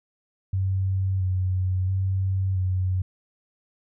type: tone with vibrato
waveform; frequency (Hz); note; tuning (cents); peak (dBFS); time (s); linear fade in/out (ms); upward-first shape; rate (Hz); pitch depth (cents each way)
sine; 94; F#2; +28; -21; 0.53-3.02; 5; square; 0.74; 24
effects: none